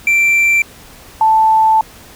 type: tone pair in turn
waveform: triangle / sine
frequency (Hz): 2349 / 879.9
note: D7 / A5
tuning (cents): 0 / 0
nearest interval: octave + perfect fourth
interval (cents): 1700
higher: first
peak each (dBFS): -7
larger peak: neither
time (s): 0.07-0.62 / 1.21-1.81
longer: second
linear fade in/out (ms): 2
effects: pink hiss -39 dBFS RMS until 2.15 s